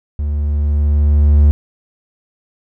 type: tone with level ramp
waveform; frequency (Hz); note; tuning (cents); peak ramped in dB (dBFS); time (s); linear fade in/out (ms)
triangle; 73.42; D2; 0; -14 to -3; 0.19-1.51; 0
effects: none